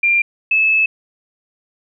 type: tone pair in turn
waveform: sine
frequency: 2386 / 2606 Hz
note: D7 / E7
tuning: +27 / -20 cents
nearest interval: major second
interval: 153 cents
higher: second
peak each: -11 dBFS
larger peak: neither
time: 0.03-0.22 / 0.51-0.86 s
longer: second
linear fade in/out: 5 ms
effects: none